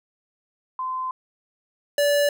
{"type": "tone pair in turn", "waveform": ["sine", "square"], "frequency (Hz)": [1031, 578.6], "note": ["C6", "D5"], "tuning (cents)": [-26, -26], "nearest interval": "minor seventh", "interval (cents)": 1000, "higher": "first", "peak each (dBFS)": [-25, -18], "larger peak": "second", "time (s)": [[0.79, 1.11], [1.98, 2.29]], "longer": "first", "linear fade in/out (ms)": 2, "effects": []}